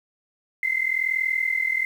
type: tone pair together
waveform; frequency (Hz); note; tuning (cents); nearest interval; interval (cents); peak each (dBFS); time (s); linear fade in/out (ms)
sine; 2052 / 2093; C7 / C7; -34 / 0; unison; 34; -24; 0.63-1.85; 2
effects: 8-bit